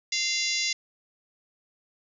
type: harmonic tone with a mistuned harmonic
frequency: 694 Hz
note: F5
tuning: 11 cents flat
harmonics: 3 / 4 / 5 / 6 / 7 / 8 / 9 / 10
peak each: -31 / -35 / -35 / -34 / -31 / -33 / -35 / -35 dBFS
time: 0.12-0.73 s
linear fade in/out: 5 ms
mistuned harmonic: 6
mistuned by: -53 cents
effects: none